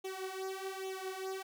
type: tone with flanger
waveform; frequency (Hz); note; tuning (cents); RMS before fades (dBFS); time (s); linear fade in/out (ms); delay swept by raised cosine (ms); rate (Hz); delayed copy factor
sawtooth; 381.1; G4; -49; -41; 0.04-1.43; 10; 0.3 to 5.1; 1.2; +0.8
effects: 12-bit